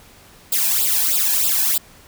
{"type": "noise with flanger", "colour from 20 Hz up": "blue", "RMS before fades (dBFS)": -18, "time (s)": [0.52, 1.78], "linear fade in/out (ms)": 5, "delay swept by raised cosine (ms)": [0.24, 1.24], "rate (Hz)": 3.2, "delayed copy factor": 0.9, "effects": ["pink hiss -47 dBFS RMS until 2.07 s"]}